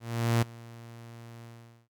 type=tone with ADSR envelope; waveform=sawtooth; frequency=116.54 Hz; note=A#2; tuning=in tune; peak=-18 dBFS; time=0-1.88 s; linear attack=420 ms; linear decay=12 ms; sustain=-23 dB; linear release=440 ms; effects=noise-tail reverb RT60 0.1 s tail -17 dB re dry